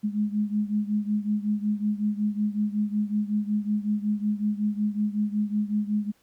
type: beating tone pair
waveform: sine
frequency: 207.7 / 213.1 Hz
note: G#3 / G#3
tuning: 0 / +45 cents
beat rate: 5.4 Hz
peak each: -25 / -28 dBFS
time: 0.03-6.12 s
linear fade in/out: 20 ms
effects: pink hiss -65 dBFS RMS until 6.22 s